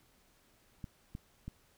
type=clicks; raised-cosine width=5 ms; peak=-29 dBFS; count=3; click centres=0.842 / 1.151 / 1.48 s; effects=pink hiss -68 dBFS RMS until 1.77 s